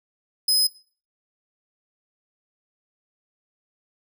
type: tone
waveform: sawtooth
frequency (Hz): 5060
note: D#8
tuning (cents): +28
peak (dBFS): -15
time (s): 0.48-0.67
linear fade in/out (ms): 5
effects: noise-tail reverb RT60 0.4 s tail -18 dB re dry